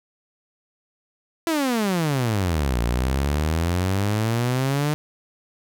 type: exponential two-way sweep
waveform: sawtooth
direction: down then up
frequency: 340 to 57.3 to 152.7 Hz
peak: -16 dBFS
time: 1.47-4.94 s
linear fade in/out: 0 ms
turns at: 2.8 s
effects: none